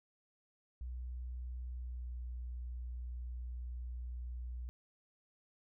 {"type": "tone with pitch glide", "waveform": "sine", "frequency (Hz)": [61.74, 60.93], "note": ["B1", "B1"], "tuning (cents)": [0, -23], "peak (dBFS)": -40, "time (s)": [0.81, 4.69], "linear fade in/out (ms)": 0, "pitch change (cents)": -23, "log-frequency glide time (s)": [1.72, 2.13], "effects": []}